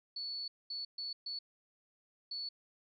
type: tone bursts at uneven times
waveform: sine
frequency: 4435 Hz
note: C#8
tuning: in tune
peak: -38 dBFS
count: 5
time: 0.16-0.48 / 0.7-0.85 / 0.98-1.13 / 1.26-1.39 / 2.31-2.49 s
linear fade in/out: 5 ms
effects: none